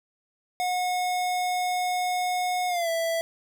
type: tone with pitch glide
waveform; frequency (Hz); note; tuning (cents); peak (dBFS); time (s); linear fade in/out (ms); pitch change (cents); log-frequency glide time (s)
square; 726 to 661.9; F#5 to E5; -33 to +7; -25; 0.6-3.21; 0; -160; 2.68-2.89
effects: none